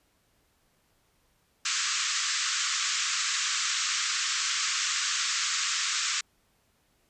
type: band-pass noise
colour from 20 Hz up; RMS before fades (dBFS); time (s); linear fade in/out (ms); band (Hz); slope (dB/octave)
white; -29; 1.65-6.21; 5; 1100 to 7700; 96
effects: pink hiss -69 dBFS RMS until 7.09 s + resampled to 32000 Hz